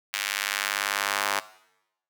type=tone with high-pass filter sweep; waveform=square; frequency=50.1 Hz; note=G1; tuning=38 cents sharp; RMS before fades=-28 dBFS; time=0.13-1.4 s; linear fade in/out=10 ms; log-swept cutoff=2200 to 1000 Hz; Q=1.2; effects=noise-tail reverb RT60 0.8 s tail -17 dB re dry